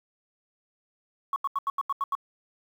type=tone bursts; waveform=sine; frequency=1108.7 Hz; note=C#6; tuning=in tune; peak=-23 dBFS; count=8; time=1.33-2.152 s; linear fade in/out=2 ms; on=31 ms; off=82 ms; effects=tanh soft clip ceiling -20 dBFS + 9-bit